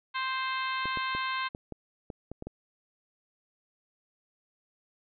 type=harmonic tone; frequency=523.3 Hz; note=C5; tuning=in tune; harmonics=2 / 3 / 4 / 5 / 6 / 7 / 8; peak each=-32 / -36 / -38 / -40 / -42 / -43 / -44 dBFS; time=0.14-1.49 s; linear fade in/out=20 ms
type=clicks; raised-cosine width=2 ms; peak=-25 dBFS; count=9; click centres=0.856 / 0.973 / 1.15 / 1.549 / 1.723 / 2.102 / 2.316 / 2.424 / 2.47 s
effects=none